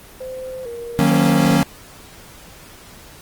sine tone with vibrato, 493.5 Hz, B4, 1 cent flat, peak -27 dBFS, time 0.2-1.63 s, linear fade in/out 10 ms, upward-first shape square, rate 1.1 Hz, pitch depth 80 cents each way
square chord, D# minor seventh, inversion none, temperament equal with one note detuned, 155.56 / 185 / 233.1 / 276.4 Hz, D#3 / F#3 / A#3 / C#4, 0 / 0 / 0 / -5 cents, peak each -19 dBFS, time 0.99-1.63 s, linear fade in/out 0 ms
effects pink hiss -42 dBFS RMS until 3.21 s + Opus 24 kbps

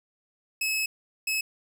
sawtooth tone bursts at uneven times, 2583 Hz, E7, 36 cents flat, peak -22 dBFS, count 2, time 0.61-0.86 / 1.27-1.41 s, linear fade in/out 5 ms, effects none

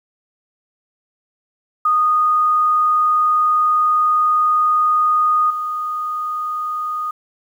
sine tone with level steps, 1235 Hz, D#6, 13 cents flat, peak -12 / -20 dBFS, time 1.85-7.11 s, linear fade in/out 5 ms, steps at 5.5 s, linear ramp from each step 5 ms, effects 8-bit

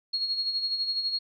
sine tone with tremolo, 4300 Hz, C8, 47 cents sharp, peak -24 dBFS, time 0.13-1.19 s, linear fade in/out 10 ms, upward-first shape sine, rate 12 Hz, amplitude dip 55%, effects none

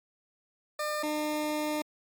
20% pulse tone pair in turn, 602 / 302.5 Hz, D5 / D#4, +43 / -49 cents, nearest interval octave, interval 1192 cents, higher first, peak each -25 / -24 dBFS, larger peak second, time 0.79-1.03 / 1.03-1.82 s, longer second, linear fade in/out 5 ms, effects MP3 96 kbps

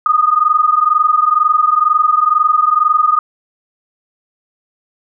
sine tone pair together, 1222.4 / 1244.5 Hz, D#6 / D#6, -31 / 0 cents, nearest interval unison, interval 31 cents, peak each -12 dBFS, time 0.06-3.19 s, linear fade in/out 2 ms, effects none

